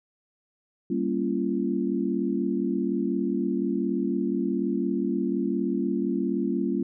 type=chord; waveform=sine; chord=G half-diminished seventh; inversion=none; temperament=equal with one note detuned; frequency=196 / 233.1 / 277.2 / 343 Hz; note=G3 / Bb3 / Db4 / F4; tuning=0 / 0 / 0 / -31 cents; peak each=-29 dBFS; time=0.9-6.83 s; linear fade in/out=5 ms; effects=none